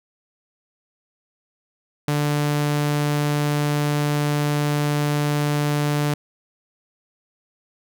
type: tone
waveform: sawtooth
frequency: 147.1 Hz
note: D3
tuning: 3 cents sharp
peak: -15 dBFS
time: 2.08-6.14 s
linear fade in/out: 2 ms
effects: none